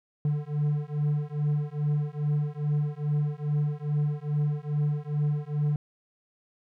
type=beating tone pair; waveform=triangle; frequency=146.83 / 149.23 Hz; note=D3 / D3; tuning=0 / +28 cents; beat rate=2.4 Hz; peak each=-26 dBFS; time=0.25-5.76 s; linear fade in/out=2 ms; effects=none